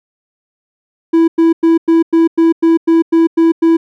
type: tone bursts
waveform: triangle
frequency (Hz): 329.6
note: E4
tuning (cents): 0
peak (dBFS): -4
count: 11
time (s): 1.13-3.77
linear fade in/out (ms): 10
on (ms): 150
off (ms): 99
effects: none